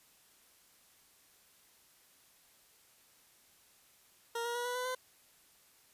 20% pulse tone with pitch steps, 466.2 / 474.6 / 483.2 / 491.9 / 500.8 / 509.9 Hz, A#4 / A#4 / B4 / B4 / B4 / C5, 0 / +31 / -38 / -7 / +24 / -45 cents, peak -30 dBFS, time 4.35-4.95 s, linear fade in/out 5 ms, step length 100 ms, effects white hiss -65 dBFS RMS until 5.93 s + resampled to 32000 Hz

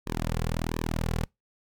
sawtooth tone with flanger, 40.41 Hz, E1, 34 cents flat, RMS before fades -30 dBFS, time 0.06-1.26 s, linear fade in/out 20 ms, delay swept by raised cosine 1.4 to 3.3 ms, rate 1.4 Hz, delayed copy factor -0.8, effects noise-tail reverb RT60 0.2 s tail -26 dB re dry

